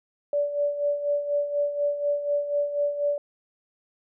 sine tone with tremolo, 579 Hz, D5, 25 cents flat, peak -20 dBFS, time 0.33-3.18 s, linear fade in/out 2 ms, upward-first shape sine, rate 4.1 Hz, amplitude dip 65%, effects none

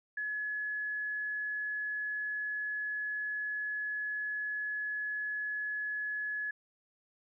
sine tone, 1699 Hz, G#6, 39 cents sharp, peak -33 dBFS, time 0.17-6.51 s, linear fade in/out 5 ms, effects none

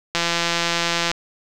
click train, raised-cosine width 0.2 ms, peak -3 dBFS, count 165, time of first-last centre 0.15-1.115 s, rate 170 Hz, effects none

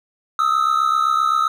triangle tone pair together, 1250 / 1317.7 Hz, D#6 / E6, +8 / -1 cents, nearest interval minor second, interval 91 cents, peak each -16 dBFS, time 0.39-1.48 s, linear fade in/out 2 ms, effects none

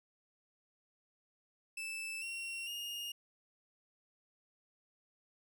40% pulse tone with pitch steps, 2637 / 2738 / 2843 Hz, E7 / F7 / F7, 0 / -35 / +30 cents, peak -39 dBFS, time 1.77-3.12 s, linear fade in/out 5 ms, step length 450 ms, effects none

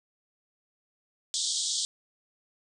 pink band-pass noise, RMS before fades -30 dBFS, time 1.34-1.85 s, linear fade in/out 0 ms, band 3300 to 8700 Hz, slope 96 dB/octave, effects none

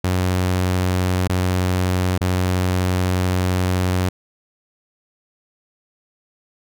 sawtooth tone with dropouts, 91.6 Hz, F#2, 17 cents flat, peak -13 dBFS, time 0.04-4.09 s, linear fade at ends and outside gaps 5 ms, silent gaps 1.277-1.296 / 2.179-2.209 s, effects none

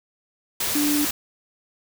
sine tone in noise, 293.7 Hz, D4, in tune, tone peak -20 dBFS, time 0.75-1.05 s, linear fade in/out 5 ms, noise white, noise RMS -25 dBFS, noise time 0.6-1.11 s, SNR +2 dB, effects none

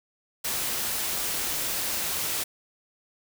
white noise, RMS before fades -29 dBFS, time 0.44-2.44 s, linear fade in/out 10 ms, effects none

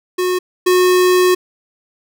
square tone pair in turn, 364.2 / 364.2 Hz, F#4 / F#4, -27 / -27 cents, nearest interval unison, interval 0 cents, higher neither, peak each -15 / -10 dBFS, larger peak second, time 0.18-0.39 / 0.66-1.35 s, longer second, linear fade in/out 10 ms, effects none

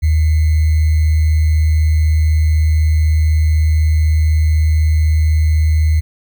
sine tone with sample-and-hold, 78 Hz, D#2, 5 cents sharp, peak -9 dBFS, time 0.02-6.01 s, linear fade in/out 20 ms, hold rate 2100 Hz, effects none

